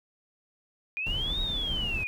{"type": "linear two-way sweep", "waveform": "sine", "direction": "up then down", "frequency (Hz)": [2418, 3800, 2418], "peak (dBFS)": -29, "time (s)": [0.97, 2.07], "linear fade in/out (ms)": 0, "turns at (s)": 1.41}
{"type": "noise", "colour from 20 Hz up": "brown", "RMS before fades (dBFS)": -34, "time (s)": [1.06, 2.04], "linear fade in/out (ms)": 5}
{"effects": []}